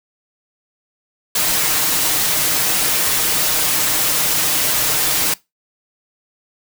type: noise with comb filter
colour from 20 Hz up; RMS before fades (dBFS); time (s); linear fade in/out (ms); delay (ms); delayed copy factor
white; -17; 1.35-5.34; 5; 6.5; +0.6
effects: noise-tail reverb RT60 0.2 s tail -21 dB re dry